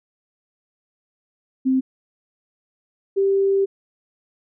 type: tone pair in turn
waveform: sine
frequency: 261.6 / 392 Hz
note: C4 / G4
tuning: 0 / 0 cents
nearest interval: perfect fifth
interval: 700 cents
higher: second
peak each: -15 dBFS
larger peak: neither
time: 1.65-1.81 / 3.16-3.66 s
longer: second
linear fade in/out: 20 ms
effects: none